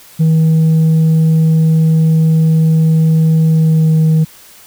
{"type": "tone with pitch glide", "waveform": "sine", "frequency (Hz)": [160, 158.44], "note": ["D#3", "D#3"], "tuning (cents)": [49, 32], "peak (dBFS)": -4, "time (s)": [0.19, 4.25], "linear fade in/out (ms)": 20, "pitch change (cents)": -17, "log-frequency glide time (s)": [3.48, 3.89], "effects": ["tanh soft clip ceiling -6 dBFS", "white hiss -40 dBFS RMS until 4.66 s"]}